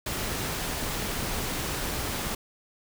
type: noise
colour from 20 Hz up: pink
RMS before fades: -31 dBFS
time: 0.06-2.35 s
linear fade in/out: 5 ms
effects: none